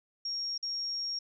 sine tone with dropouts, 5570 Hz, F8, 5 cents flat, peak -32 dBFS, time 0.25-1.19 s, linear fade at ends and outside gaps 5 ms, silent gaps 0.579-0.627 s, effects none

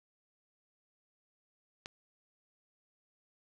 click, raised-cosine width 0.2 ms, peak -24 dBFS, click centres 1.859 s, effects none

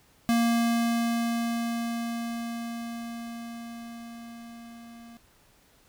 square tone with level ramp, 233.1 Hz, A#3, in tune, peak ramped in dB -21 to -46 dBFS, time 0.29-5.17 s, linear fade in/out 0 ms, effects pink hiss -61 dBFS RMS until 5.88 s

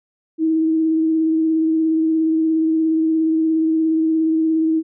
sine tone with vibrato, 320 Hz, D#4, 49 cents sharp, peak -14 dBFS, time 0.38-4.83 s, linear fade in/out 50 ms, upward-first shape sine, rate 17 Hz, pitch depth 18 cents each way, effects none

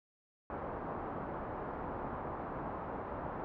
white low-pass noise, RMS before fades -41 dBFS, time 0.5-3.44 s, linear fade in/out 0 ms, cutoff 1100 Hz, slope 24 dB/octave, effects none

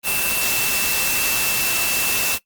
sine tone in noise, 2669 Hz, E7, 21 cents sharp, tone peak -24 dBFS, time 0.03-2.39 s, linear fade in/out 50 ms, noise white, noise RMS -21 dBFS, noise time 0.03-2.39 s, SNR -6 dB, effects noise-tail reverb RT60 0.1 s tail -19 dB re dry + Opus 32 kbps

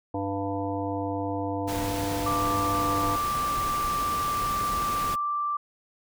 harmonic tone, 98.8 Hz, G2, 14 cents sharp, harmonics 1 / 3 / 5 / 7 / 9 / 10, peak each -34 / -31 / -34 / -34 / -36 / -41 dBFS, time 0.14-3.16 s, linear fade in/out 5 ms
pink noise, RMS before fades -34 dBFS, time 1.67-5.16 s, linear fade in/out 20 ms
sine tone, 1174.7 Hz, D6, in tune, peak -25 dBFS, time 2.26-5.57 s, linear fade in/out 5 ms
effects none

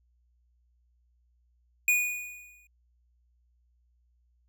square tone with exponential decay, 2459 Hz, D#7, 21 cents flat, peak -20 dBFS, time 1.88-2.67 s, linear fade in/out 2 ms, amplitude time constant 170 ms, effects added 60 Hz sine -65 dBFS peak until 4.48 s

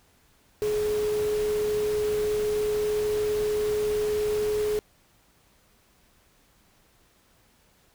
sine tone in noise, 422.2 Hz, G#4, 29 cents sharp, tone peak -23 dBFS, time 0.62-4.79 s, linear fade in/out 0 ms, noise pink, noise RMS -38 dBFS, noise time 0.62-4.79 s, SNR +12 dB, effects pink hiss -62 dBFS RMS until 7.94 s

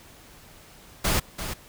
pink noise with echo, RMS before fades -23 dBFS, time 1.04-1.2 s, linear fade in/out 10 ms, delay 340 ms, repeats 1, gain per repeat -9 dB, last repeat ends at 1.54 s, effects pink hiss -50 dBFS RMS until 1.68 s

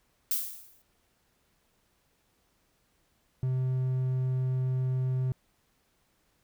violet noise with exponential decay, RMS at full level -26 dBFS, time 0.31-0.82 s, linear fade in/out 1 ms, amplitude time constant 110 ms
triangle tone, 129.1 Hz, C3, 23 cents flat, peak -24 dBFS, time 3.43-5.32 s, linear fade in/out 0 ms
effects pink hiss -71 dBFS RMS until 6.43 s

